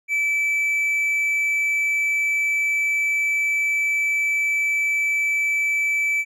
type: tone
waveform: triangle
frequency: 2312 Hz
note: D7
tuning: 28 cents flat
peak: -17 dBFS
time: 0.08-6.25 s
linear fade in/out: 50 ms
effects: none